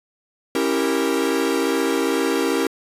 45% pulse chord, C# diminished seventh, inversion none, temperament equal with one note detuned, 274.3 / 329.6 / 392 / 466.2 Hz, C#4 / E4 / G4 / Bb4, -18 / 0 / 0 / 0 cents, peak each -24 dBFS, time 0.55-2.67 s, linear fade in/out 2 ms, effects resampled to 32000 Hz

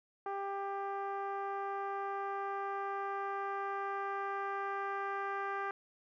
10% pulse tone with low-pass filter sweep, 395.8 Hz, G4, 17 cents sharp, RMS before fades -38 dBFS, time 0.26-5.71 s, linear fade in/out 2 ms, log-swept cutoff 930 to 1400 Hz, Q 1.6, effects none

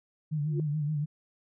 sine tone with vibrato, 150 Hz, D3, 37 cents sharp, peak -27 dBFS, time 0.31-1.06 s, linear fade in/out 20 ms, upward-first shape sine, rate 7 Hz, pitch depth 67 cents each way
sine tone with exponential growth, 349.2 Hz, F4, in tune, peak -28 dBFS, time 0.44-0.6 s, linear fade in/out 2 ms, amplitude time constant 34 ms
effects none

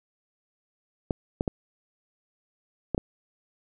clicks, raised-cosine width 2 ms, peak -12 dBFS, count 5, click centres 1.108 / 1.409 / 1.478 / 2.947 / 2.979 s, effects none

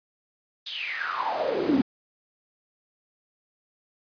brown noise with high-pass filter sweep, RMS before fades -27 dBFS, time 0.66-1.82 s, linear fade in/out 5 ms, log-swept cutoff 3800 to 230 Hz, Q 8.6, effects resampled to 11025 Hz

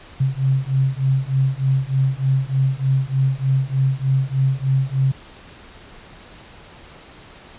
sine beating tone pair, 132.2 / 135.5 Hz, C3 / C#3, +18 / -39 cents, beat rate 3.3 Hz, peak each -19 dBFS, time 0.2-5.12 s, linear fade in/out 10 ms, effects pink hiss -43 dBFS RMS until 7.58 s + resampled to 8000 Hz

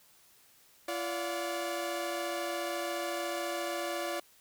sawtooth tone cluster, 341.4 / 577 / 717 Hz, F4 / D5 / F5, -39 / -31 / +45 cents, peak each -34 / -32 / -36 dBFS, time 0.88-4.2 s, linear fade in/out 5 ms, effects white hiss -62 dBFS RMS until 4.4 s

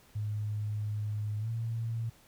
sine tone with pitch glide, 105.5 to 114.39 Hz, G#2 to A#2, +28 to -32 cents, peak -31 dBFS, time 0.15-2.1 s, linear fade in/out 10 ms, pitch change +140 cents, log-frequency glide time 1.39-1.49 s, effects pink hiss -61 dBFS RMS until 2.27 s

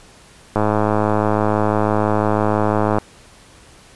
click train, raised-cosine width 1 ms, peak -3 dBFS, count 258, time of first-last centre 0.56-2.985 s, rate 106 Hz, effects pink hiss -46 dBFS RMS until 3.95 s + resampled to 24000 Hz

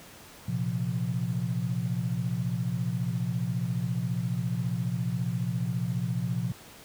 sine chord, Bb suspended second, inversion none, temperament just, 116.54 / 131.11 / 174.81 Hz, Bb2 / C3 / F3, 0 / +4 / +2 cents, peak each -31 dBFS, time 0.48-6.52 s, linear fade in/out 5 ms, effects pink hiss -49 dBFS RMS until 6.84 s + high-pass 60 Hz 12 dB/octave

